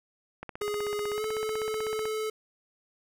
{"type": "click train", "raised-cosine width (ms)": 0.5, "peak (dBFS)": -23, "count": 27, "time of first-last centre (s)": [0.43, 2.055], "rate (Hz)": 16}
{"type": "tone with pitch glide", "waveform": "square", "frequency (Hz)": [415.3, 433.7], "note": ["G#4", "A4"], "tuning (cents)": [0, -25], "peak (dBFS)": -30, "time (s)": [0.61, 2.3], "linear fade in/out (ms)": 5, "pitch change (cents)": 75, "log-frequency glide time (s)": [1.12, 1.24]}
{"effects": []}